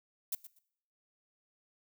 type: noise with echo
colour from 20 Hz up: violet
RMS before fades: -34 dBFS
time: 0.32-0.35 s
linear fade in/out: 5 ms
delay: 120 ms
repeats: 2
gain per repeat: -15 dB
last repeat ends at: 0.59 s
effects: noise-tail reverb RT60 0.7 s tail -22 dB re dry